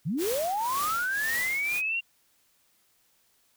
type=linear sweep; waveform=sine; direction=up; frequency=126 to 2794 Hz; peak=-26 dBFS; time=0.05-2.01 s; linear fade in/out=20 ms
type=noise with tremolo; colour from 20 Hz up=white; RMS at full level=-33 dBFS; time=0.17-1.82 s; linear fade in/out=50 ms; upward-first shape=triangle; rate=1.9 Hz; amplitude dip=80%
effects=white hiss -67 dBFS RMS until 3.56 s